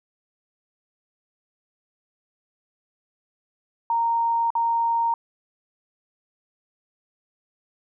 sine tone with dropouts, 927 Hz, A#5, 10 cents flat, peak -19 dBFS, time 3.9-5.14 s, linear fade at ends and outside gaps 2 ms, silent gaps 4.504-4.552 s, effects none

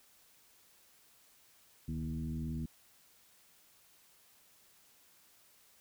sine tone with frequency modulation, 155.56 Hz, D#3, in tune, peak -35 dBFS, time 1.88-2.66 s, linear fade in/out 5 ms, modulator 81.6 Hz, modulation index 1.3, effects white hiss -65 dBFS RMS until 5.8 s

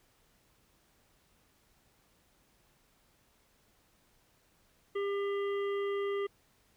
harmonic tone, 400.2 Hz, G4, 36 cents sharp, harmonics 1 / 3 / 5 / 7 / 8, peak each -31 / -42 / -45 / -54 / -53 dBFS, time 4.95-6.27 s, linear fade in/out 10 ms, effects pink hiss -69 dBFS RMS until 6.76 s

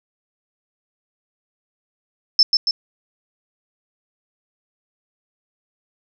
sine tone with echo, 5274 Hz, E8, in tune, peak -8 dBFS, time 2.39-2.43 s, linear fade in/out 2 ms, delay 140 ms, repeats 2, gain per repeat -4 dB, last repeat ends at 2.71 s, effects none

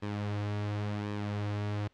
sawtooth tone with flanger, 103.5 Hz, G#2, 5 cents flat, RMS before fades -34 dBFS, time 0.02-1.88 s, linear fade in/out 10 ms, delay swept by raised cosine 1.4 to 5.8 ms, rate 0.92 Hz, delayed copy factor -0.5, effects pink hiss -69 dBFS RMS until 1.93 s + low-pass 4000 Hz 12 dB/octave

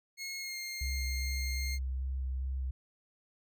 20% pulse tone with pitch glide, 2164 to 2121 Hz, C#7 to C7, -42 to +23 cents, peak -33 dBFS, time 0.17-1.79 s, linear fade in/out 50 ms, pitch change -35 cents, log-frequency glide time 0.4-0.57 s
sine tone with vibrato, 65.41 Hz, C2, in tune, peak -32 dBFS, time 0.81-2.71 s, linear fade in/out 5 ms, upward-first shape square, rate 2.5 Hz, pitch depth 13 cents each way
effects none

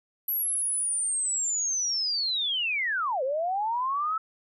sine linear two-way sweep, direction down then up, 11840 to 503 to 1322 Hz, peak -25 dBFS, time 0.28-4.18 s, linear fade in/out 5 ms, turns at 3.23 s, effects none

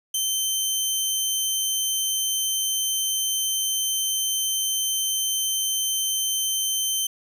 15% pulse tone, 3099 Hz, G7, 21 cents flat, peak -15 dBFS, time 0.14-7.07 s, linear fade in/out 5 ms, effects none

